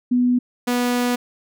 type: tone pair in turn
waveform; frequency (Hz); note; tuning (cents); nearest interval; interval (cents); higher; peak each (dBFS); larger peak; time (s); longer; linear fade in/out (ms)
sine / sawtooth; 246.9 / 244.8; B3 / B3; 0 / -15; unison; 15; first; -14; neither; 0.11-0.39 / 0.67-1.16; second; 10
effects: none